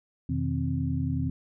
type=tone cluster; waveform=sine; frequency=86 / 126.6 / 157.3 / 261.1 Hz; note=F2 / B2 / D#3 / C4; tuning=-26 / +43 / +19 / -3 cents; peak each=-31 dBFS; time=0.29-1.3 s; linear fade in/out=5 ms; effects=none